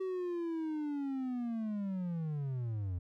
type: linear sweep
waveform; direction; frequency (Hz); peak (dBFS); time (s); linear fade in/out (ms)
triangle; down; 381.2 to 85; -32; 0-2.99; 10
effects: none